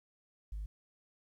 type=tone; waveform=sine; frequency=51.7 Hz; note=G#1; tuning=7 cents flat; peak=-36 dBFS; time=0.52-0.66 s; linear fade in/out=5 ms; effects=tanh soft clip ceiling -35 dBFS + 12-bit